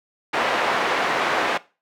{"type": "band-pass noise", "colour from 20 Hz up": "pink", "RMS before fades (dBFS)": -22, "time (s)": [0.33, 1.58], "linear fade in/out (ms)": 10, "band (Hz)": [540, 2200], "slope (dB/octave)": 12, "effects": ["noise-tail reverb RT60 0.3 s tail -19 dB re dry"]}